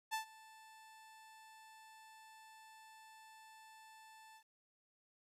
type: tone with ADSR envelope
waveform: sawtooth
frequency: 880 Hz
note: A5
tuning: in tune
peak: -32 dBFS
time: 0.11-4.44 s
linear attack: 28 ms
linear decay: 110 ms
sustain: -22 dB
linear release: 80 ms
effects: resampled to 32000 Hz + 12-bit